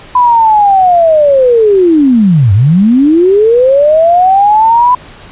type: linear two-way sweep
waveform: sine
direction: down then up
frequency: 1005 to 92.5 to 1005 Hz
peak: -3 dBFS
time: 0.15-4.95 s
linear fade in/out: 5 ms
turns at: 2.53 s
effects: pink hiss -33 dBFS RMS until 5.31 s + resampled to 8000 Hz